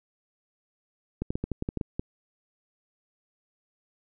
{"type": "clicks", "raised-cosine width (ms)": 3, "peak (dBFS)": -16, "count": 10, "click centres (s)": [1.22, 1.305, 1.355, 1.44, 1.517, 1.624, 1.689, 1.773, 1.812, 1.995], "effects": []}